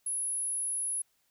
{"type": "tone", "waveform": "sine", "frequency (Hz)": 10540, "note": "E9", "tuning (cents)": -1, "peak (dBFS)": -30, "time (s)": [0.06, 1.02], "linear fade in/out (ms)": 5, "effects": ["white hiss -73 dBFS RMS until 1.3 s"]}